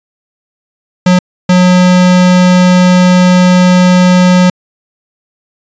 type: tone bursts at uneven times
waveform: square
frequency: 181.2 Hz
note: F#3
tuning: 36 cents flat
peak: -4 dBFS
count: 2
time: 1.06-1.19 / 1.49-4.5 s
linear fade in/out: 5 ms
effects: resampled to 16000 Hz